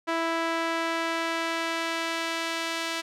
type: tone with band-pass filter sweep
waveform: sawtooth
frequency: 330.1 Hz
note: E4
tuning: 2 cents sharp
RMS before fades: -29 dBFS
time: 0.07-3.02 s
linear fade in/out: 20 ms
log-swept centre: 1300 to 3300 Hz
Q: 0.71
effects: none